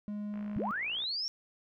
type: tone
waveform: triangle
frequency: 207.7 Hz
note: G#3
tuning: in tune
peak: -33 dBFS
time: 0.08-0.71 s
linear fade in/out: 0 ms
type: click train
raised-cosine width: 0.5 ms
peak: -37 dBFS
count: 41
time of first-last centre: 0.34-1.038 s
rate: 57.3 Hz
type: linear sweep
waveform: sine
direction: up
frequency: 66.7 to 5600 Hz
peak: -32 dBFS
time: 0.56-1.28 s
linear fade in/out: 0 ms
effects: none